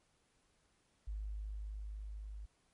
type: tone with level ramp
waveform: sine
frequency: 51.91 Hz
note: G#1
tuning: in tune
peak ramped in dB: -38 to -44 dBFS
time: 1.07-2.46 s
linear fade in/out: 10 ms
effects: pink hiss -75 dBFS RMS until 2.73 s + MP3 48 kbps